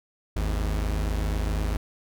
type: tone pair together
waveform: 45% pulse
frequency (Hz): 52.14 / 80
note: G#1 / D#2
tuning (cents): +8 / +49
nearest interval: perfect fifth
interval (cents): 741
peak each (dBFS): -25 / -31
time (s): 0.36-1.77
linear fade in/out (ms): 5
effects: none